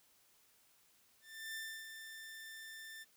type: tone with ADSR envelope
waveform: sawtooth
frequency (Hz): 1782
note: A6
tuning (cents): +22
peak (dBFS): -38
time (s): 1.21-3.05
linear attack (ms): 340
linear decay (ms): 300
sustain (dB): -7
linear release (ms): 29
effects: white hiss -70 dBFS RMS until 3.16 s